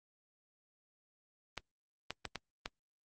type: clicks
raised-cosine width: 0.2 ms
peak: -20 dBFS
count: 5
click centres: 1.577 / 2.106 / 2.253 / 2.357 / 2.659 s
effects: Opus 32 kbps